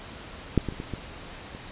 clicks, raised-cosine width 3 ms, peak -6 / -16 / -27 / -20 / -19 / -27 dBFS, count 6, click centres 0.577 / 0.687 / 0.724 / 0.801 / 0.937 / 1.549 s, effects pink hiss -42 dBFS RMS until 1.71 s + resampled to 8000 Hz

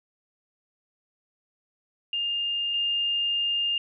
sine tone pair in turn, 2814 / 2814 Hz, F7 / F7, +12 / +12 cents, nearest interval unison, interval 0 cents, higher neither, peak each -25 / -23 dBFS, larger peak second, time 2.13-2.74 / 2.74-3.78 s, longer second, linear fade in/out 2 ms, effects none

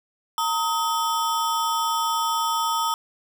square ring-modulated tone, 1091 Hz, C#6, 28 cents flat, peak -19 dBFS, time 0.38-2.94 s, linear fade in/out 0 ms, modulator 175 Hz, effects none

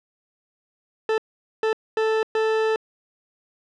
40% pulse tone bursts at uneven times, 440 Hz, A4, in tune, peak -18 dBFS, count 4, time 1.09-1.18 / 1.63-1.73 / 1.97-2.23 / 2.35-2.76 s, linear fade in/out 2 ms, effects low-pass 3000 Hz 12 dB/octave

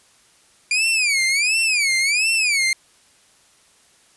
sawtooth tone with vibrato, 2377 Hz, D7, 20 cents sharp, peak -13 dBFS, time 0.71-2.73 s, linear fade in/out 2 ms, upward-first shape sine, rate 1.4 Hz, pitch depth 220 cents each way, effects white hiss -55 dBFS RMS until 4.16 s + resampled to 24000 Hz

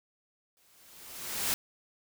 white noise with exponential growth, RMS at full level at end -28 dBFS, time 0.57-1.54 s, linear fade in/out 0 ms, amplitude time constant 210 ms, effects none

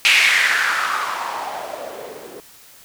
violet noise with low-pass filter sweep, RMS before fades -20 dBFS, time 0.05-2.4 s, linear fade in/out 0 ms, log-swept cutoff 2600 to 380 Hz, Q 3.8, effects white hiss -46 dBFS RMS until 2.84 s

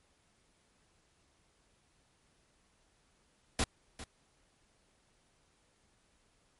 pink noise with echo, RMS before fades -30 dBFS, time 3.59-3.64 s, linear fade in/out 2 ms, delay 400 ms, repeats 1, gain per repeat -15 dB, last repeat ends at 4.04 s, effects pink hiss -71 dBFS RMS until 6.59 s + MP3 48 kbps

